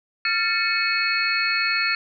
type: tone cluster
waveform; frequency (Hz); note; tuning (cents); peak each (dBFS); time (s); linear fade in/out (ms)
sine; 1384 / 1773 / 2212 / 2555 / 4336; F6 / A6 / C#7 / D#7 / C#8; -16 / +13 / -4 / +45 / -39; -26; 0.25-1.95; 2
effects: none